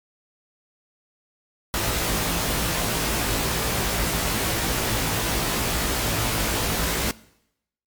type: noise with comb filter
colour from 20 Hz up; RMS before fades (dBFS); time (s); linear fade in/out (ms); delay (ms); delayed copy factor
pink; -24; 1.74-7.11; 0; 18; +0.95
effects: noise-tail reverb RT60 0.8 s tail -21 dB re dry + MP3 96 kbps